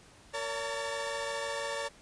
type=tone cluster; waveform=sawtooth; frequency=460 / 568 / 906 / 1786 Hz; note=A#4 / C#5 / A#5 / A6; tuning=-23 / +42 / -50 / +25 cents; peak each=-37 / -32 / -37 / -38 dBFS; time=0.33-1.89 s; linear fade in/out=20 ms; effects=pink hiss -57 dBFS RMS until 2.01 s + resampled to 22050 Hz